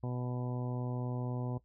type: harmonic tone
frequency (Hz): 124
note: B2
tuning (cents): +7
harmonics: 1 / 2 / 3 / 4 / 5 / 6 / 7 / 8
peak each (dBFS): -35 / -41 / -45 / -47 / -49 / -51 / -52 / -53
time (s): 0.03-1.58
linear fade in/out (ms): 5
effects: noise-tail reverb RT60 0.1 s tail -17 dB re dry + added 60 Hz sine -68 dBFS peak until 1.64 s